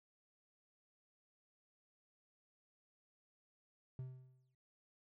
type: tone with exponential decay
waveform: triangle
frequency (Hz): 128.9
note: C3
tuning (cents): -26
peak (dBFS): -39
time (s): 3.99-4.55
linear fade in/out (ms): 2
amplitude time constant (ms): 120
effects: none